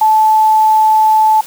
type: tone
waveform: sine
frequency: 870 Hz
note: A5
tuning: 20 cents flat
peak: -6 dBFS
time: 0.01-1.41 s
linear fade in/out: 5 ms
effects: white hiss -33 dBFS RMS until 1.46 s + high-pass 80 Hz 12 dB/octave